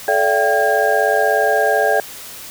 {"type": "tone cluster", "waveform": "sine", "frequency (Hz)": [434.5, 582, 679, 775, 1620], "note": ["A4", "D5", "F5", "G5", "G#6"], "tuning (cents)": [-22, -16, -49, -20, -43], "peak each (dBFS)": -19, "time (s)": [0.08, 2], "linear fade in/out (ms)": 2, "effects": ["white hiss -34 dBFS RMS until 2.5 s"]}